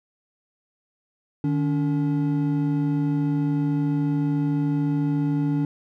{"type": "tone pair together", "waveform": "triangle", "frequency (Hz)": [151.29, 285.1], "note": ["D#3", "C#4"], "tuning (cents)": [-48, 49], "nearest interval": "major seventh", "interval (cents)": 1097, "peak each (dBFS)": -21, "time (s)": [1.44, 5.65], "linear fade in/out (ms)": 2, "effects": []}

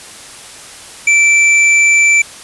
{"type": "tone", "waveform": "square", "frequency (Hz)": 2332, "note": "D7", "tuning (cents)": -13, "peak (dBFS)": -7, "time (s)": [1.07, 2.22], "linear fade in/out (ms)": 5, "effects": ["white hiss -33 dBFS RMS until 2.43 s", "resampled to 24000 Hz"]}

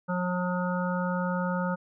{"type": "harmonic tone", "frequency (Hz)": 180, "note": "F#3", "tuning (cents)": -47, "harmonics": [1, 3, 5, 7, 8], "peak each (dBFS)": [-28, -33, -35, -36, -37], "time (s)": [0.08, 1.76], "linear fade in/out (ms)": 20, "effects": []}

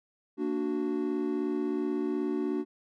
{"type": "chord", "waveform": "triangle", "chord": "Bb augmented", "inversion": "none", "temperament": "equal with one note detuned", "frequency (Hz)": [230.9, 293.7, 370], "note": ["Bb3", "D4", "F#4"], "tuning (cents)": [-16, 0, 0], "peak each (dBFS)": [-33, -29, -30], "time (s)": [0.37, 2.65], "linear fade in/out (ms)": 50, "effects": []}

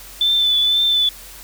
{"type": "tone with vibrato", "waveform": "sine", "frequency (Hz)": 3513, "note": "A7", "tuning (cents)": -3, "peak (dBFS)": -13, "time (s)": [0.21, 1.09], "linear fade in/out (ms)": 2, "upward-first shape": "triangle", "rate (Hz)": 2, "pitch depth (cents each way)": 32, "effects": ["added 45 Hz sine -43 dBFS peak until 1.43 s", "white hiss -39 dBFS RMS until 1.43 s"]}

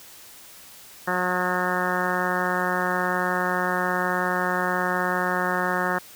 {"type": "harmonic tone", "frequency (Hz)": 181.1, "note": "F#3", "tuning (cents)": -37, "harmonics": [1, 2, 3, 4, 5, 6, 7, 8, 9, 10], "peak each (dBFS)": [-31, -31, -31, -31, -31, -31, -31, -31, -31, -31], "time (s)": [1.07, 5.99], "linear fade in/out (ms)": 10, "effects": ["white hiss -46 dBFS RMS until 6.15 s"]}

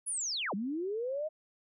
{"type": "linear two-way sweep", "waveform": "sine", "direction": "down then up", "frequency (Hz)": [10548, 185, 637], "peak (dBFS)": -32, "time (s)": [0.06, 1.29], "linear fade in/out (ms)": 20, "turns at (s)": 0.54, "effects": []}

